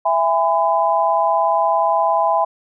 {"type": "tone cluster", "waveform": "sine", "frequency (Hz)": [663, 820, 1009], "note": ["E5", "G#5", "B5"], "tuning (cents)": [10, -22, 37], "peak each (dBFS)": -18, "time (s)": [0.05, 2.45], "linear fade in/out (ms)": 10, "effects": []}